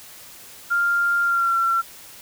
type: tone with pitch glide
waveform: sine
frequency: 1396.9 to 1357.1 Hz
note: F6 to E6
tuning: 0 to +50 cents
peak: -17 dBFS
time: 0.7-1.82 s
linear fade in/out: 20 ms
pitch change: -50 cents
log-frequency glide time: 1.23-1.57 s
effects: white hiss -43 dBFS RMS until 2.21 s